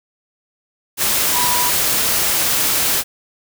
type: tone in noise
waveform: sine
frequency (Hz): 978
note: B5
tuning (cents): -17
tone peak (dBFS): -20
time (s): 1.32-1.72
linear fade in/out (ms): 50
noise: white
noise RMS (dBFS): -17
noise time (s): 0.97-3.04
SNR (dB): -6
effects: none